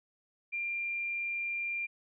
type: tone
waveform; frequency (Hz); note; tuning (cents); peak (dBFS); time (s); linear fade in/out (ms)
sine; 2386; D7; +27; -32; 0.52-1.87; 20
effects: none